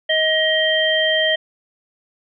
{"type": "harmonic tone", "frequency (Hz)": 630, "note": "D#5", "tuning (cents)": 21, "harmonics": [1, 3, 5], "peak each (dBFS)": [-19, -19, -19], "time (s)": [0.09, 1.36], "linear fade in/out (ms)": 10, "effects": []}